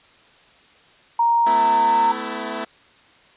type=tone with pitch glide; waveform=sine; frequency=934 to 919.5 Hz; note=A#5 to A#5; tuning=+3 to -24 cents; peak=-14 dBFS; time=1.19-2.12 s; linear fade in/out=5 ms; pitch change=-27 cents; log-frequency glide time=1.52-1.6 s
type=chord; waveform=10% pulse; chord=A suspended second; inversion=none; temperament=equal with one note detuned; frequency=220 / 252.4 / 329.6 Hz; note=A3 / B3 / E4; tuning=0 / +38 / 0 cents; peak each=-22 dBFS; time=1.46-2.65 s; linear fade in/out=10 ms
effects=white hiss -52 dBFS RMS until 3.36 s + resampled to 8000 Hz